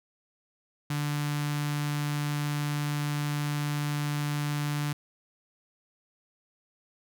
sawtooth tone with notch filter, 146.83 Hz, D3, in tune, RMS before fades -30 dBFS, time 0.9-4.93 s, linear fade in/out 5 ms, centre 500 Hz, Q 0.77, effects none

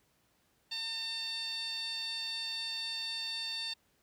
15% pulse tone with band-pass filter, 904 Hz, A5, 47 cents sharp, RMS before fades -38 dBFS, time 0.71-3.74 s, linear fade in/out 10 ms, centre 4400 Hz, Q 5, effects pink hiss -72 dBFS RMS until 4.02 s + high-pass 60 Hz 12 dB/octave

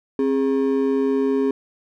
triangle ring-modulated tone, 339.7 Hz, F4, 48 cents flat, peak -12 dBFS, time 0.19-1.51 s, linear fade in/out 2 ms, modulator 72.4 Hz, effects none

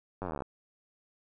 slowing click train, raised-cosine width 1 ms, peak -22 dBFS, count 17, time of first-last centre 0.22-0.422 s, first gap 10 ms, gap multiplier 1.03, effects none

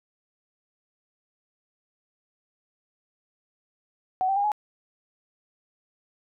sine tone with pitch steps, 749 / 778.6 / 809.3 / 841.2 Hz, F#5 / G5 / G#5 / G#5, +21 / -12 / -45 / +22 cents, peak -21 dBFS, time 4.21-4.518 s, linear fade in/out 0 ms, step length 77 ms, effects none

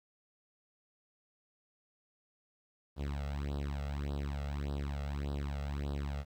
sawtooth tone with flanger, 71.1 Hz, C#2, 45 cents sharp, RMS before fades -37 dBFS, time 2.96-6.25 s, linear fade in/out 50 ms, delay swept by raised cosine 0.22 to 1.52 ms, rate 1.7 Hz, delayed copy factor +0.95, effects low-pass 5000 Hz 12 dB/octave + 11-bit

